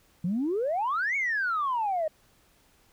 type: exponential two-way sweep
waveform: sine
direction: up then down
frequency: 164.8 to 2263 to 608 Hz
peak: -24 dBFS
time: 0.24-2.08 s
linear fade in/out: 5 ms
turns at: 1.16 s
effects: tanh soft clip ceiling -21 dBFS + pink hiss -63 dBFS RMS until 2.92 s